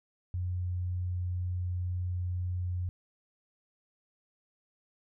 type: tone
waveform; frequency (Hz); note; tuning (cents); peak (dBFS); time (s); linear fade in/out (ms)
sine; 89.8; F2; +49; -30; 0.34-2.89; 0
effects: none